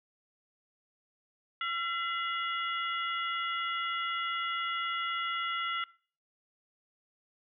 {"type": "harmonic tone with a mistuned harmonic", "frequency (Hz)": 678, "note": "E5", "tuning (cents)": 49, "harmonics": [2, 3, 4, 5], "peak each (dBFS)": [-33, -37, -39, -42], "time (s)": [1.61, 5.84], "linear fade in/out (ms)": 2, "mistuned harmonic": 4, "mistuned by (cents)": 96, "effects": ["noise-tail reverb RT60 0.4 s tail -20 dB re dry"]}